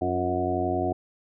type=harmonic tone with a mistuned harmonic; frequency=91.2 Hz; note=F#2; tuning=24 cents flat; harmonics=1 / 2 / 3 / 4 / 5 / 6 / 7 / 8; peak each=-32 / -37 / -31 / -29 / -37 / -40 / -31 / -29 dBFS; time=0.01-0.93 s; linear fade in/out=10 ms; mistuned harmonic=4; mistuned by=-42 cents; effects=none